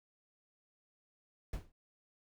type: noise with exponential decay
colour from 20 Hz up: brown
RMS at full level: -33 dBFS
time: 1.53-1.72 s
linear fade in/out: 5 ms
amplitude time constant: 40 ms
effects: none